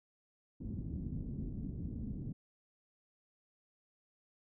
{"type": "low-pass noise", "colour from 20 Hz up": "white", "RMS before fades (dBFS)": -41, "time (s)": [0.6, 2.33], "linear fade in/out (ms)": 10, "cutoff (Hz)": 230, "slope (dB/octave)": 24, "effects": []}